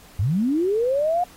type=linear sweep; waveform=sine; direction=up; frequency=82.41 to 729 Hz; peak=-18 dBFS; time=0.19-1.24 s; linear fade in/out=5 ms; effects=pink hiss -49 dBFS RMS until 1.36 s + AAC 48 kbps